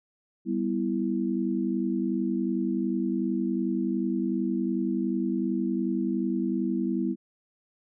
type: chord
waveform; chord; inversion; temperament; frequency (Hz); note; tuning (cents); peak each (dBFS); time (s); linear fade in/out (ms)
sine; E minor; first; equal; 196 / 246.9 / 329.6; G3 / B3 / E4; 0 / 0 / 0; -29; 0.45-7.16; 50
effects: none

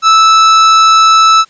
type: tone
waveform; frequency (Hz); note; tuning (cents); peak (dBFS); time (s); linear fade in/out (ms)
45% pulse; 1313; E6; -7; -3; 0.02-1.45; 50
effects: white hiss -47 dBFS RMS until 1.49 s + resampled to 16000 Hz

